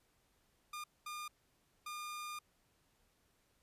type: tone bursts at uneven times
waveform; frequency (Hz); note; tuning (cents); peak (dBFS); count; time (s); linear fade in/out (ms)
sawtooth; 1210; D#6; -49; -39; 3; 0.73-0.84 / 1.06-1.28 / 1.86-2.39; 5
effects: pink hiss -75 dBFS RMS until 3.62 s + resampled to 32000 Hz